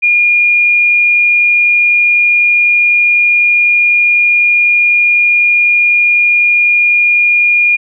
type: tone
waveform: sine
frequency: 2424 Hz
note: D#7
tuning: 46 cents flat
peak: -6 dBFS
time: 0.02-7.77 s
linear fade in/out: 20 ms
effects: none